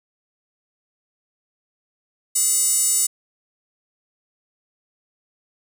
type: tone with high-pass filter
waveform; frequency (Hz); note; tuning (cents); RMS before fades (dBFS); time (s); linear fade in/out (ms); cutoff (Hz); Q
square; 415.3; G#4; 0; -19; 2.35-3.07; 10; 8100; 4.2
effects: none

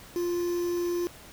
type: tone with quantisation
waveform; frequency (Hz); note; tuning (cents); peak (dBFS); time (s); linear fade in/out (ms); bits
triangle; 349.2; F4; 0; -24; 0.16-1.07; 0; 7
effects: pink hiss -49 dBFS RMS until 1.32 s

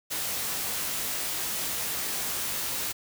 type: noise with comb filter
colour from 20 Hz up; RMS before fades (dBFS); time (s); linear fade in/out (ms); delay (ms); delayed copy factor
white; -31; 0.1-2.93; 20; 19; +0.6
effects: none

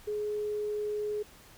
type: tone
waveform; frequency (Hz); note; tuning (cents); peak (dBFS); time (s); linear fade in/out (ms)
sine; 419.9; G#4; +19; -30; 0.07-1.23; 10
effects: pink hiss -55 dBFS RMS until 1.57 s

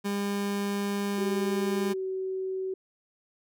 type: tone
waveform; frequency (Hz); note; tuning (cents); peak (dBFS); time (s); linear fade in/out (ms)
30% pulse; 201.4; G3; +47; -25; 0.04-1.94; 20
type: tone with pitch glide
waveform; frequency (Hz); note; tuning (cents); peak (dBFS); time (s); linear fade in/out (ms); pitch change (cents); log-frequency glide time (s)
sine; 383.2 to 378.1; G4 to F#4; -39 to +38; -29; 1.18-2.74; 5; -23; 1.62-2.06
effects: none

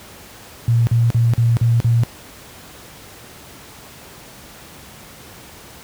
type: tone bursts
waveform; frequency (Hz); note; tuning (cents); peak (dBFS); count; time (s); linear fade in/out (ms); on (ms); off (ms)
sine; 116.9; A#2; +5; -11; 6; 0.68-2.035; 0; 190; 43
effects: pink hiss -40 dBFS RMS until 5.83 s + high-pass 60 Hz 12 dB/octave

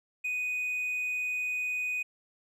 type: tone with hard clipping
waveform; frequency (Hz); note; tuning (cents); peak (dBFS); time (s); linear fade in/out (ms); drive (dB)
sine; 2489; D#7; 0; -30; 0.24-2.03; 10; 2
effects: none

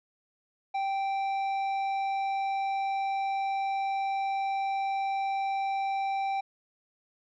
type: tone with tanh clipping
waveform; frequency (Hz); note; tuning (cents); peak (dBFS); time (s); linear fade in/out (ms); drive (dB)
triangle; 782; G5; -4; -29; 0.74-6.41; 10; 13
effects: none

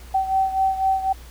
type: beating tone pair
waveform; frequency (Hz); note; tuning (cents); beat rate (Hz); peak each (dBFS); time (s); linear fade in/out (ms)
sine; 767 / 771; G5 / G5; -38 / -29; 4; -19 / -24; 0.14-1.13; 10
effects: added 60 Hz sine -39 dBFS peak until 1.3 s + pink hiss -47 dBFS RMS until 1.3 s

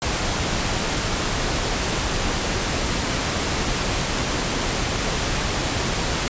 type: noise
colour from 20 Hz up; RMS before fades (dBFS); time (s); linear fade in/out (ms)
pink; -23; 0.02-6.28; 0
effects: resampled to 16000 Hz

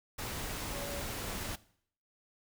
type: tone in noise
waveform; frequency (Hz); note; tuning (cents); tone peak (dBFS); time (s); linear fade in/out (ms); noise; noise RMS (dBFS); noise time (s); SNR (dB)
sine; 567; C#5; +39; -42; 0.73-1.02; 10; pink; -39; 0.18-1.56; -6
effects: noise-tail reverb RT60 0.6 s tail -19 dB re dry

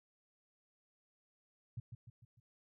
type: tone with echo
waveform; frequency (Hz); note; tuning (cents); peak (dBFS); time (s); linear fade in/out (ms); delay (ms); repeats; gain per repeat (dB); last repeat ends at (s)
sine; 118; A#2; +22; -39; 1.77-1.8; 5; 150; 4; -6; 2.4
effects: none

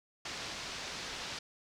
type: low-pass noise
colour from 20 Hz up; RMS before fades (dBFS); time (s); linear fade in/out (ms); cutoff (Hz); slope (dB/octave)
white; -42; 0.25-1.39; 5; 5600; 24
effects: none

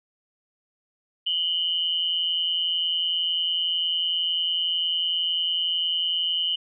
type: tone pair together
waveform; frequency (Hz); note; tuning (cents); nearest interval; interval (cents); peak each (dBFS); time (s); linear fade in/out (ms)
sine; 2908 / 3079; F#7 / G7; -31 / -32; minor second; 99; -25; 1.26-6.56; 10
effects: none

